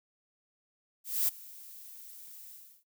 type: noise with ADSR envelope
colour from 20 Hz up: violet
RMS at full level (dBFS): -27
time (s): 1.04-2.84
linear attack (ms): 240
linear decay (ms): 16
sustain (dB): -22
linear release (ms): 330
effects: noise-tail reverb RT60 0.1 s tail -21 dB re dry